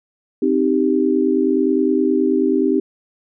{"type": "chord", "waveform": "sine", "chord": "C minor", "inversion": "none", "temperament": "equal", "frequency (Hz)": [261.6, 311.1, 392], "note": ["C4", "Eb4", "G4"], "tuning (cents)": [0, 0, 0], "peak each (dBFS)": -18, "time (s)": [0.42, 2.8], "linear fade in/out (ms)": 5, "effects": []}